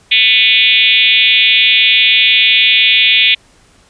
sine tone with frequency modulation, 2931 Hz, F#7, 17 cents flat, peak -6 dBFS, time 0.11-3.35 s, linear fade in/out 10 ms, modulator 234 Hz, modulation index 3.2, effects pink hiss -48 dBFS RMS until 3.89 s + resampled to 22050 Hz

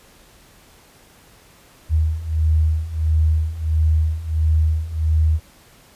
sine beating tone pair, 77.78 / 79.28 Hz, D#2 / D#2, 0 / +33 cents, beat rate 1.5 Hz, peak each -20 / -17 dBFS, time 1.89-5.4 s, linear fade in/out 50 ms, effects pink hiss -50 dBFS RMS until 5.95 s + resampled to 32000 Hz

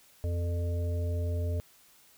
harmonic tone with a mistuned harmonic, 86.2 Hz, F2, 22 cents flat, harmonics 1 / 3 / 5 / 7, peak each -28 / -44 / -42 / -42 dBFS, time 0.24-1.6 s, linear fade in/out 0 ms, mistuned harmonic 5, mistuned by +24 cents, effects white hiss -60 dBFS RMS until 2.17 s

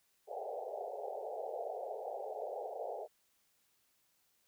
white band-pass noise, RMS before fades -42 dBFS, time 0.27-3.08 s, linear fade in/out 50 ms, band 410 to 800 Hz, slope 96 dB/octave, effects white hiss -75 dBFS RMS until 4.47 s

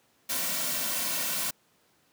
white noise with comb filter, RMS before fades -30 dBFS, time 0.29-1.51 s, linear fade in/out 10 ms, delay 2.4 ms, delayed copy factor -0.65, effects pink hiss -66 dBFS RMS until 2.12 s + high-pass 150 Hz 12 dB/octave

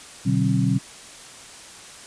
sine tone cluster, 123.4 / 146.7 / 187.6 / 269.3 Hz, B2 / D3 / F#3 / C#4, -1 / -2 / +24 / -50 cents, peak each -22 / -24 / -22 / -25 dBFS, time 0.25-0.79 s, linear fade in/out 20 ms, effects white hiss -42 dBFS RMS until 2.06 s + resampled to 22050 Hz

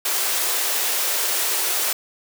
white high-pass noise, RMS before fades -22 dBFS, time 0.05-1.93 s, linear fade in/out 5 ms, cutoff 330 Hz, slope 48 dB/octave, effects none

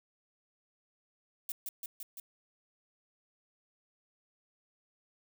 violet noise with echo, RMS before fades -37 dBFS, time 1.49-1.52 s, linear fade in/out 2 ms, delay 170 ms, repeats 4, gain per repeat -2 dB, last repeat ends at 2.2 s, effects none

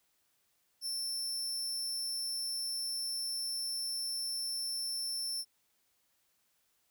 sawtooth tone, 5370 Hz, E8, 31 cents sharp, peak -32 dBFS, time 0.81-5.45 s, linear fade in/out 50 ms, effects white hiss -75 dBFS RMS until 6.9 s

